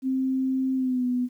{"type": "tone with pitch glide", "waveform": "sine", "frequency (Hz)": [262.6, 248.3], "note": ["C4", "B3"], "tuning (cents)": [6, 9], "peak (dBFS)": -22, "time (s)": [0.02, 1.29], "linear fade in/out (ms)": 50, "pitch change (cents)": -97, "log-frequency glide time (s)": [0.75, 1.05], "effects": ["10-bit"]}